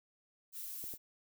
violet noise, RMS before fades -44 dBFS, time 0.52-0.98 s, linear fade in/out 50 ms
clicks, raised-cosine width 2 ms, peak -39 dBFS, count 2, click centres 0.84 / 0.938 s
effects none

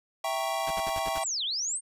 square chord, E diminished seventh, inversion none, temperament equal, 659.3 / 784 / 932.3 / 1108.7 Hz, E5 / G5 / Bb5 / Db6, 0 / 0 / 0 / 0 cents, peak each -33 / -33 / -38 / -36 dBFS, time 0.24-1.24 s, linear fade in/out 5 ms
pink noise bursts, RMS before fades -38 dBFS, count 6, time 0.67-1.187 s, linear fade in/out 5 ms, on 37 ms, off 59 ms
sine linear two-way sweep, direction down then up, 8870 to 2960 to 8870 Hz, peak -28 dBFS, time 1.21-1.81 s, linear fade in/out 50 ms, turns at 1.44 s
effects resampled to 32000 Hz

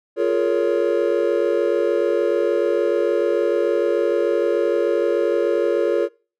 triangle chord, Bb minor seventh, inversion second, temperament just, 349.6 / 419.5 / 466.2 / 559.4 Hz, F4 / Ab4 / Bb4 / Db5, +2 / +17 / 0 / +16 cents, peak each -20 dBFS, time 0.16-6.09 s, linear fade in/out 50 ms, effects noise-tail reverb RT60 0.4 s tail -25 dB re dry

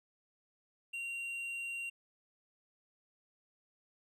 sine tone with tanh clipping, 2760 Hz, F7, 21 cents flat, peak -39 dBFS, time 0.93-1.9 s, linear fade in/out 10 ms, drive 6 dB, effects none

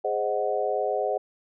sine chord, Ab dominant seventh, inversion none, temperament equal, 415.3 / 523.3 / 622.3 / 740 Hz, Ab4 / C5 / Eb5 / Gb5, 0 / 0 / 0 / 0 cents, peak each -29 dBFS, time 0.04-1.18 s, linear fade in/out 10 ms, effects none

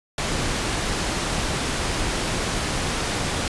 pink low-pass noise, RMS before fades -25 dBFS, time 0.18-3.48 s, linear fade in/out 2 ms, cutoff 9100 Hz, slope 12 dB/octave, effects resampled to 24000 Hz

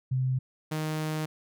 sine / sawtooth tone pair in turn, 129.5 / 155.48 Hz, C3 / D#3, -17 / -1 cents, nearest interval minor third, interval 316 cents, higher second, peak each -24 / -25 dBFS, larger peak first, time 0.11-0.39 / 0.71-1.26 s, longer second, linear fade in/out 10 ms, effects none

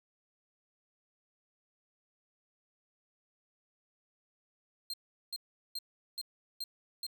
40% pulse tone bursts, 4186 Hz, C8, in tune, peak -35 dBFS, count 6, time 4.9-7.066 s, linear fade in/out 2 ms, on 36 ms, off 390 ms, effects 11-bit

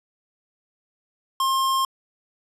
square tone, 1065 Hz, C6, 30 cents sharp, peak -20 dBFS, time 1.4-1.85 s, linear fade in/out 2 ms, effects resampled to 32000 Hz

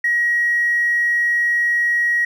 triangle tone with tanh clipping, 1900 Hz, A#6, 33 cents sharp, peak -14 dBFS, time 0.04-2.25 s, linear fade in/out 5 ms, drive 1 dB, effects none

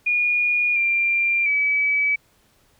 sine tone with pitch steps, 2438 / 2379 / 2289 Hz, D#7 / D7 / D7, -36 / +22 / -45 cents, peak -17 dBFS, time 0.06-2.16 s, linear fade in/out 10 ms, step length 700 ms, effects pink hiss -60 dBFS RMS until 2.79 s

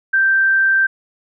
sine tone, 1567 Hz, G6, 1 cent flat, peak -11 dBFS, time 0.13-0.87 s, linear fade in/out 10 ms, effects none

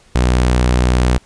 sawtooth tone, 61.7 Hz, B1, 1 cent flat, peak -7 dBFS, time 0.15-1.18 s, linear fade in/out 5 ms, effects pink hiss -50 dBFS RMS until 1.25 s + resampled to 22050 Hz

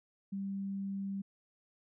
sine tone, 196.3 Hz, G3, 3 cents sharp, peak -35 dBFS, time 0.32-1.22 s, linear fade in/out 10 ms, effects none

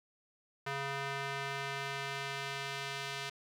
square tone with band-pass filter sweep, 138.59 Hz, C#3, in tune, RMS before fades -39 dBFS, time 0.66-3.3 s, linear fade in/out 10 ms, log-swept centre 1600 to 3100 Hz, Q 0.86, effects 10-bit

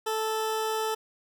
20% pulse tone, 438.7 Hz, A4, 5 cents flat, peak -22 dBFS, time 0.06-0.95 s, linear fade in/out 10 ms, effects none

